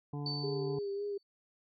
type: harmonic tone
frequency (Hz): 144.9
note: D3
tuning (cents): -23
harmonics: 1 / 2 / 3 / 5 / 6 / 7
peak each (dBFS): -37 / -43 / -47 / -51 / -53 / -54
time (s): 0.13-0.79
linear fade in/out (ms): 5
type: tone with exponential decay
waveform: sine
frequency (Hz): 4527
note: C#8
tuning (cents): +36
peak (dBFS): -34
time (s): 0.26-1.23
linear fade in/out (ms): 2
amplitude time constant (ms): 210
type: tone with vibrato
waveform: sine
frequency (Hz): 403.5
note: G#4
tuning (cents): -50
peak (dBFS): -34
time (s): 0.43-1.18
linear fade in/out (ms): 10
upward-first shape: sine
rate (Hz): 3.6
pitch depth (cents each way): 31
effects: none